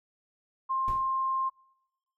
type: tone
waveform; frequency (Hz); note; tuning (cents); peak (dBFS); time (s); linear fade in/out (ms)
sine; 1058; C6; +19; -26; 0.69-1.5; 20
type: noise with exponential decay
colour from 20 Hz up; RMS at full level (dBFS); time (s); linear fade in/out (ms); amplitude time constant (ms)
brown; -34; 0.88-1.14; 1; 56
effects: noise-tail reverb RT60 1.0 s tail -25 dB re dry